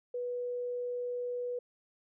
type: tone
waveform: sine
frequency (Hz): 490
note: B4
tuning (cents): -14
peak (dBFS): -33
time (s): 0.14-1.59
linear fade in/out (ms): 5
effects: none